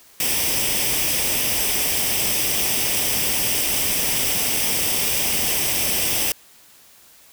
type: noise with comb filter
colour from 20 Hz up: white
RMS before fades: -21 dBFS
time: 0.2-6.32 s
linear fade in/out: 2 ms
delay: 0.36 ms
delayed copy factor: +0.6
effects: white hiss -50 dBFS RMS until 7.32 s